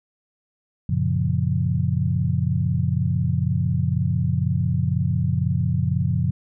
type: chord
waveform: sine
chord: Gb major seventh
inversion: none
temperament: equal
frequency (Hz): 92.5 / 116.54 / 138.59 / 174.61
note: Gb2 / Bb2 / Db3 / F3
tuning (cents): 0 / 0 / 0 / 0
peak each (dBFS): -24 / -25 / -23 / -25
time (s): 0.89-6.31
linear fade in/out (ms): 5
effects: none